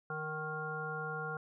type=harmonic tone with a mistuned harmonic; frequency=155.56 Hz; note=D#3; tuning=in tune; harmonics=1 / 3 / 5 / 7 / 9; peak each=-43 / -43 / -45 / -46 / -40 dBFS; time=0.1-1.37 s; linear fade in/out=2 ms; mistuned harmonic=5; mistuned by=-22 cents; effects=none